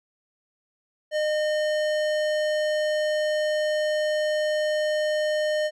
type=tone with tanh clipping; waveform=sine; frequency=610 Hz; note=D#5; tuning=34 cents flat; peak=-24 dBFS; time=1.11-5.71 s; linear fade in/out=50 ms; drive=18 dB; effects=none